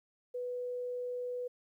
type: tone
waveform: sine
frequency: 493.9 Hz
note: B4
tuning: in tune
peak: -35 dBFS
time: 0.34-1.48 s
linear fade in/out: 10 ms
effects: 12-bit